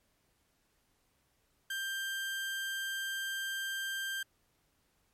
30% pulse tone, 1580 Hz, G6, 13 cents sharp, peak -32 dBFS, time 1.7-4.23 s, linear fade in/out 5 ms, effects pink hiss -74 dBFS RMS until 5.13 s + MP3 64 kbps

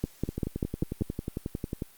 two click trains, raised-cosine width 3 ms, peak -18 / -14 dBFS, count 18 / 6, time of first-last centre 0.29-1.822 / 0.04-1.02 s, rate 11.1 / 5.1 Hz, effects white hiss -56 dBFS RMS until 1.97 s + Opus 48 kbps

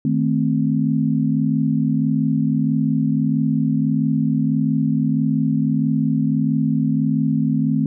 sine chord, A diminished, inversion second, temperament equal, 155.56 / 220 / 261.6 Hz, Eb3 / A3 / C4, 0 / 0 / 0 cents, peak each -20 dBFS, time 0.05-7.86 s, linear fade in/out 2 ms, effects none

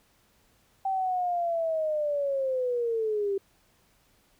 sine linear sweep, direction down, 778 to 388 Hz, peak -25 dBFS, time 0.85-3.38 s, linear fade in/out 5 ms, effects pink hiss -65 dBFS RMS until 4.39 s

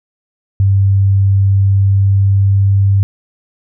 sine tone with pitch glide, 98 to 98.62 Hz, G2 to G2, 0 to +11 cents, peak -7 dBFS, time 0.6-3.03 s, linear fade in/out 0 ms, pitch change +11 cents, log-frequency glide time 1.48-2.75 s, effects none

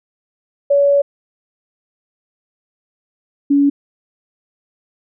sine tone pair in turn, 566 / 283 Hz, C#5 / C#4, +36 / +36 cents, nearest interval octave, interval 1200 cents, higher first, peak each -9 dBFS, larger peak neither, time 0.7-1.02 / 3.5-3.7 s, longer first, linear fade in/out 10 ms, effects none

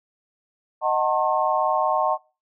sine chord, D# diminished seventh, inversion none, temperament just, 622.3 / 746.7 / 896 / 1075.3 Hz, D#5 / F#5 / A5 / C6, 0 / +16 / +31 / +47 cents, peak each -24 dBFS, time 0.81-2.18 s, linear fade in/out 50 ms, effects noise-tail reverb RT60 0.3 s tail -21 dB re dry

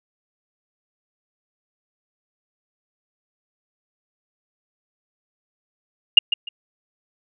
sine tone with echo, 2835 Hz, F7, 25 cents sharp, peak -3 dBFS, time 6.17-6.19 s, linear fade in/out 5 ms, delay 150 ms, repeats 2, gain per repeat -13 dB, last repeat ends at 6.49 s, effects none

